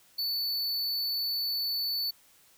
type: tone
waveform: square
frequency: 4479 Hz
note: C#8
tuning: 17 cents sharp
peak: -29 dBFS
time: 0.18-2.11 s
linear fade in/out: 10 ms
effects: white hiss -61 dBFS RMS until 2.57 s